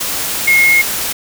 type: tone in noise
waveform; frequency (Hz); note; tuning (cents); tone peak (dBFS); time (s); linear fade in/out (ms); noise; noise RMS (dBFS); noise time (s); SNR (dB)
sine; 2155; C#7; -49; -7; 0.47-0.82; 10; white; -19; 0-1.13; +9
effects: none